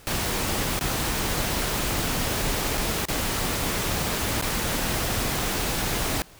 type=noise with dropouts; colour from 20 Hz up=pink; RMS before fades=-26 dBFS; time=0.07-6.22 s; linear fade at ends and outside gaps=0 ms; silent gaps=0.792-0.81 / 2.774-2.778 / 3.054-3.085 / 4.413-4.424 s; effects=pink hiss -50 dBFS RMS until 6.39 s